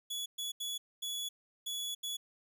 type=tone bursts at uneven times; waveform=sawtooth; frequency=3397 Hz; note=G#7; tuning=38 cents sharp; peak=-33 dBFS; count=6; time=0.1-0.26 / 0.38-0.52 / 0.6-0.78 / 1.02-1.29 / 1.66-1.95 / 2.03-2.17 s; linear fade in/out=10 ms; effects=none